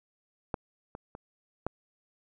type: clicks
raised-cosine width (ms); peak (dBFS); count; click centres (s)
1; -16 / -26 / -28 / -16; 4; 0.542 / 0.951 / 1.151 / 1.666
effects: none